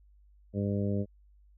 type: harmonic tone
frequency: 100.9 Hz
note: G#2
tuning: 49 cents flat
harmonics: 1 / 2 / 3 / 4 / 5 / 6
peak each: -31 / -31 / -39 / -38 / -39 / -42 dBFS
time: 0.53-1.06 s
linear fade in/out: 50 ms
effects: added 50 Hz sine -57 dBFS peak until 1.57 s